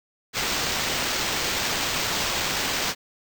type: noise with sample-and-hold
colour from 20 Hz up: white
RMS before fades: -26 dBFS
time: 0.33-2.95 s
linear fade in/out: 50 ms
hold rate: 11025 Hz
effects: none